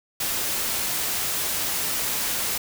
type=noise; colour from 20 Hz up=white; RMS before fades=-26 dBFS; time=0.2-2.58 s; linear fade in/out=5 ms; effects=none